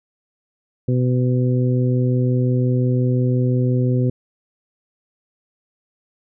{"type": "harmonic tone", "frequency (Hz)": 125.7, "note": "B2", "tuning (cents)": 31, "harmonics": [1, 2, 3, 4], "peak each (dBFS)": [-16, -22, -26, -28], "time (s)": [0.88, 4.1], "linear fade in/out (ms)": 5, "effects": []}